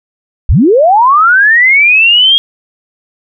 sine linear sweep, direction up, 34.59 to 3278 Hz, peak -3 dBFS, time 0.49-2.38 s, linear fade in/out 0 ms, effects none

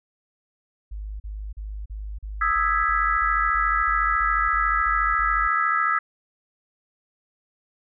sine tone bursts, 51.5 Hz, G#1, 14 cents flat, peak -30 dBFS, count 14, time 0.91-5.477 s, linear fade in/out 10 ms, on 290 ms, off 39 ms
sine chord, E major seventh, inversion third, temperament equal, 1244.5 / 1318.5 / 1661.2 / 1975.5 Hz, D#6 / E6 / G#6 / B6, 0 / 0 / 0 / 0 cents, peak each -25 / -22 / -26 / -28 dBFS, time 2.41-5.99 s, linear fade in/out 5 ms
effects none

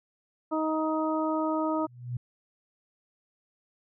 harmonic tone, 313.9 Hz, D#4, 15 cents sharp, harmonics 1 / 2 / 3 / 4, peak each -28 / -31 / -33 / -34 dBFS, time 0.51-1.87 s, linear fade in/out 20 ms
sine tone with exponential growth, 122.6 Hz, B2, 12 cents flat, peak -27 dBFS, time 1.74-2.17 s, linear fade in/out 5 ms, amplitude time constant 92 ms
effects none

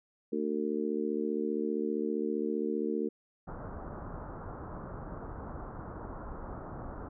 harmonic tone, 75.2 Hz, D2, 42 cents sharp, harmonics 3 / 4 / 5 / 6, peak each -35 / -35 / -35 / -35 dBFS, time 0.32-3.09 s, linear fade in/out 10 ms
pink low-pass noise, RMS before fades -42 dBFS, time 3.47-7.09 s, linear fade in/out 10 ms, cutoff 1400 Hz, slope 48 dB/octave
effects none

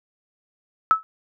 sine tone with exponential decay, 1303 Hz, E6, 20 cents flat, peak -8 dBFS, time 0.91-1.03 s, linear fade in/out 0 ms, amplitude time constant 26 ms, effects none

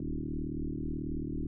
sine tone with frequency modulation, 155.56 Hz, D#3, in tune, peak -32 dBFS, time 0-1.47 s, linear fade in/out 2 ms, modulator 38.4 Hz, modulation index 4.7, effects none

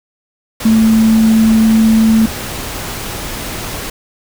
sine tone in noise, 221.8 Hz, A3, 14 cents sharp, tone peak -6 dBFS, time 0.65-2.26 s, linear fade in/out 5 ms, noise pink, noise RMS -23 dBFS, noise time 0.6-3.9 s, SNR +14 dB, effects none

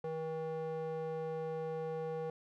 square tone with band-pass filter, 160 Hz, D#3, 49 cents sharp, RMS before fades -39 dBFS, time 0.04-2.3 s, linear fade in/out 2 ms, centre 550 Hz, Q 2.6, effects none

